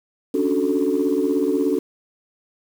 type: chord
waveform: sine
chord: D major seventh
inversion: third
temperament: equal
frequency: 277.2 / 293.7 / 370 / 440 Hz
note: C#4 / D4 / F#4 / A4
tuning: 0 / 0 / 0 / 0 cents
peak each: -22 dBFS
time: 0.34-1.79 s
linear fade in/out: 5 ms
effects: tanh soft clip ceiling -10 dBFS + 7-bit